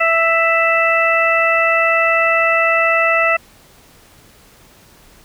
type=harmonic tone; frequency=661 Hz; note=E5; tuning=5 cents sharp; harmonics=1 / 2 / 3 / 4; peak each=-17 / -17 / -17 / -17 dBFS; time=0-3.37 s; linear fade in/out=10 ms; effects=pink hiss -47 dBFS RMS until 5.24 s